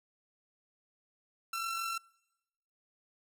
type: tone with amplitude modulation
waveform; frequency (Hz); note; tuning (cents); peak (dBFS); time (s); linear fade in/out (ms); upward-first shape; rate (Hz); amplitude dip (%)
sawtooth; 1348; E6; +38; -29; 1.53-1.98; 5; sine; 46; 40
effects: noise-tail reverb RT60 1.0 s tail -25 dB re dry